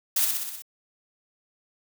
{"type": "noise with echo", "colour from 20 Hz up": "blue", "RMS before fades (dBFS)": -23, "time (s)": [0.16, 0.25], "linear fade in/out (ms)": 5, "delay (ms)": 62, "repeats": 6, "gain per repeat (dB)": -3, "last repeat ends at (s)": 0.622, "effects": []}